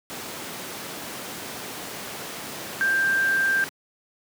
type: tone in noise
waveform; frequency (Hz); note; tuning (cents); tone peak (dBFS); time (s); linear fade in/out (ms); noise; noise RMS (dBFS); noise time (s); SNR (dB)
sine; 1580; G6; +13; -19; 2.81-3.64; 0; pink; -34; 0.1-3.69; +12
effects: high-pass 200 Hz 12 dB/octave